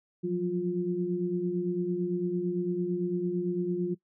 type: tone cluster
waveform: sine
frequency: 174.1 / 183 / 353 Hz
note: F3 / F#3 / F4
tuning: -5 / -19 / +19 cents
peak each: -34 / -32 / -29 dBFS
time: 0.23-3.95 s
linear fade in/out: 20 ms
effects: noise-tail reverb RT60 0.1 s tail -20 dB re dry